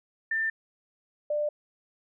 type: tone pair in turn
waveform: sine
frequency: 1789 / 594.6 Hz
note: A6 / D5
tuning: +28 / +21 cents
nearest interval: octave + perfect fifth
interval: 1907 cents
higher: first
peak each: -25 dBFS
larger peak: neither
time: 0.31-0.5 / 1.3-1.49 s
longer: neither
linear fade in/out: 5 ms
effects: none